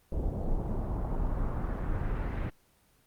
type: noise with low-pass filter sweep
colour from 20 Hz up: brown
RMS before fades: -31 dBFS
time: 0.12-2.5 s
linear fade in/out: 2 ms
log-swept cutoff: 550 to 2100 Hz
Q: 1.6
effects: pink hiss -66 dBFS RMS until 3.06 s + Opus 24 kbps